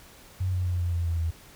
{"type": "tone with pitch steps", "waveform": "sine", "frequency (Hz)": [92.9, 90.99, 89.12, 87.28, 85.49, 83.73, 82], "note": ["F#2", "F#2", "F2", "F2", "F2", "E2", "E2"], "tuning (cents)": [7, -28, 36, -1, -36, 28, -9], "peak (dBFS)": -24, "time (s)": [0.4, 1.31], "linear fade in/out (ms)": 10, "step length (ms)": 130, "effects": ["pink hiss -51 dBFS RMS until 1.55 s"]}